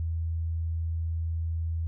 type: tone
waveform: sine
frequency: 82.1 Hz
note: E2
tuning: 6 cents flat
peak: -27 dBFS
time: 0-1.87 s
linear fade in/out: 0 ms
effects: none